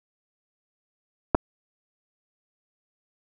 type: clicks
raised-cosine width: 1 ms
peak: -5 dBFS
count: 2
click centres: 1.347 / 1.35 s
effects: none